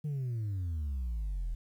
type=exponential sweep; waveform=sine; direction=down; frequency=154 to 38.89 Hz; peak=-29 dBFS; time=0.04-1.55 s; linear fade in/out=10 ms; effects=tanh soft clip ceiling -31 dBFS + 11-bit